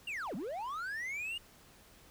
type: linear two-way sweep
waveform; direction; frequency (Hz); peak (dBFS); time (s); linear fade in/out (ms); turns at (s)
triangle; down then up; 2880 to 164.81 to 2880; -35; 0.07-1.38; 5; 0.35
effects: pink hiss -60 dBFS RMS until 2.1 s